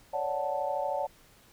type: chord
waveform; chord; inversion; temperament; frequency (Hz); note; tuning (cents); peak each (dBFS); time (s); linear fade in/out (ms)
sine; D major seventh; third; equal; 554.4 / 587.3 / 740 / 880; C#5 / D5 / F#5 / A5; 0 / 0 / 0 / 0; -34; 0.13-1.07; 10
effects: pink hiss -59 dBFS RMS until 1.52 s